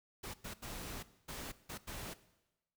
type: noise bursts at uneven times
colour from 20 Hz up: pink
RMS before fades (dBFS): -45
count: 6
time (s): 0.23-0.34 / 0.44-0.54 / 0.62-1.03 / 1.28-1.52 / 1.69-1.78 / 1.87-2.14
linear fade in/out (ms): 10
effects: noise-tail reverb RT60 1.0 s tail -17 dB re dry